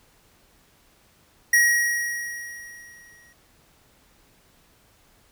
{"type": "tone with exponential decay", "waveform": "square", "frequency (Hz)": 1897, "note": "A#6", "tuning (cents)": 30, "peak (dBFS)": -14, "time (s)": [1.53, 3.33], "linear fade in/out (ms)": 5, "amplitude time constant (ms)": 390, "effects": ["pink hiss -59 dBFS RMS until 5.31 s"]}